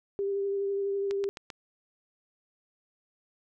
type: tone with vibrato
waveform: sine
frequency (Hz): 397.1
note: G4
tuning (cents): +22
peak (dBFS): -27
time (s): 0.19-1.29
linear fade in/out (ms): 0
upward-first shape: triangle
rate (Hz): 12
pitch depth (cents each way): 20
type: click train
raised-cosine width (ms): 0.2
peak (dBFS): -22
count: 4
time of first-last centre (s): 1.11-1.502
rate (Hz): 7.65
effects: none